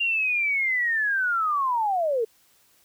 sine linear sweep, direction down, 2802 to 430 Hz, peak -21 dBFS, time 0-2.25 s, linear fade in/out 10 ms, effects white hiss -61 dBFS RMS until 2.84 s

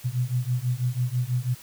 sine beating tone pair, 121.5 / 127.6 Hz, B2 / C3, -28 / -43 cents, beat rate 6.1 Hz, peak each -26 dBFS, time 0.04-1.55 s, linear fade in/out 20 ms, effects white hiss -47 dBFS RMS until 1.62 s

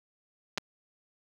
clicks, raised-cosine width 0.2 ms, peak -13 dBFS, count 2, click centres 0.576 / 0.581 s, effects high-pass 100 Hz 12 dB/octave + 9-bit

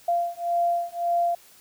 sine beating tone pair, 690 / 691.8 Hz, F5 / F5, -21 / -17 cents, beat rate 1.8 Hz, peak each -25 dBFS, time 0.08-1.35 s, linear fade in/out 5 ms, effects white hiss -53 dBFS RMS until 1.6 s

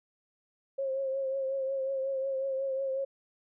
sine tone with vibrato, 537 Hz, C5, 45 cents sharp, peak -29 dBFS, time 0.78-3.05 s, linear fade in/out 10 ms, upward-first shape triangle, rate 5.5 Hz, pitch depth 41 cents each way, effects none

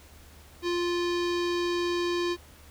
square tone with low-pass filter, 349.2 Hz, F4, in tune, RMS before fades -28 dBFS, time 0.62-2.37 s, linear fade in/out 50 ms, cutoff 4600 Hz, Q 2, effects added 75 Hz sine -52 dBFS peak until 2.7 s + pink hiss -54 dBFS RMS until 2.7 s

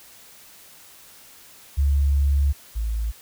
sine tone pair in turn, 70.3 / 55.35 Hz, C#2 / A1, +25 / +11 cents, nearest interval major third, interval 414 cents, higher first, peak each -16 / -22 dBFS, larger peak first, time 1.77-2.53 / 2.75-3.12 s, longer first, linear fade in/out 20 ms, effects white hiss -48 dBFS RMS until 3.21 s

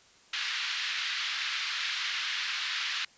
white band-pass noise, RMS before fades -33 dBFS, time 0.33-3.05 s, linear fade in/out 5 ms, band 1400 to 4200 Hz, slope 24 dB/octave, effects white hiss -59 dBFS RMS until 3.17 s + resampled to 16000 Hz

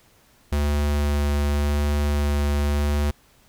square tone with vibrato, 72.8 Hz, D2, 15 cents flat, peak -20 dBFS, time 0.52-3.11 s, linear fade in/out 5 ms, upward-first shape sine, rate 0.89 Hz, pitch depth 9 cents each way, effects pink hiss -57 dBFS RMS until 3.48 s

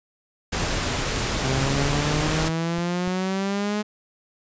pink noise, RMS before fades -25 dBFS, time 0.52-2.49 s, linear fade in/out 10 ms
click train, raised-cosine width 5 ms, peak -23 dBFS, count 8, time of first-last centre 1.03-3.077 s, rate 3.42 Hz
sawtooth exponential sweep, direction up, 130 to 212 Hz, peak -19 dBFS, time 1.43-3.83 s, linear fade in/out 20 ms
effects resampled to 16000 Hz

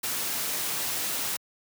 white noise, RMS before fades -30 dBFS, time 0.03-1.37 s, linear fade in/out 10 ms, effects high-pass 100 Hz 12 dB/octave

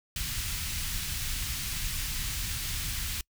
pink band-stop noise, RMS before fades -33 dBFS, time 0.16-3.21 s, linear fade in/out 2 ms, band 110 to 2300 Hz, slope 12 dB/octave, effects noise-tail reverb RT60 0.1 s tail -26 dB re dry

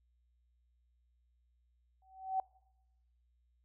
sine tone with exponential growth, 761 Hz, F#5, 48 cents sharp, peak -28 dBFS, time 2.02-2.4 s, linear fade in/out 2 ms, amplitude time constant 81 ms, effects noise-tail reverb RT60 0.9 s tail -25 dB re dry + added 60 Hz sine -70 dBFS peak until 3.64 s

